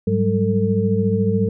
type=tone cluster; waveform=sine; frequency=103.6 / 186.8 / 200.8 / 448.9 Hz; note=G#2 / F#3 / G3 / A4; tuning=-4 / +17 / +42 / +35 cents; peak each=-21 dBFS; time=0.07-1.49 s; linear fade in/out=5 ms; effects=none